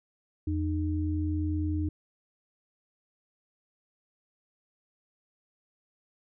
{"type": "tone pair together", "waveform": "sine", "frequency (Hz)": [84.8, 305.8], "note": ["E2", "D#4"], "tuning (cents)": [50, -30], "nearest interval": "octave + minor seventh", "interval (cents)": 2220, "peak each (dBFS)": [-28, -31], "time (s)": [0.47, 1.89], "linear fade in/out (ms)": 5, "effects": []}